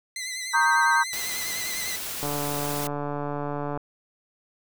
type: tone with vibrato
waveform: 15% pulse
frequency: 2031 Hz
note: B6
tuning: 48 cents sharp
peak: -24 dBFS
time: 0.16-1.96 s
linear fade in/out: 2 ms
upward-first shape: triangle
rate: 10 Hz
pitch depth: 63 cents each way
type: chord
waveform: sine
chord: Eb dominant seventh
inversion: second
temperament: equal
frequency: 932.3 / 1108.7 / 1244.5 / 1568 Hz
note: Bb5 / Db6 / Eb6 / G6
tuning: 0 / 0 / 0 / 0 cents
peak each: -22 / -27 / -27 / -21 dBFS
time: 0.53-1.04 s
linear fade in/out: 20 ms
type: noise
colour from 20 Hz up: white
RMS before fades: -33 dBFS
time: 1.13-2.87 s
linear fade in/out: 0 ms
type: click train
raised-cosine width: 1 ms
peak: -17 dBFS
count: 225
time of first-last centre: 2.23-3.775 s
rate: 145 Hz
effects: none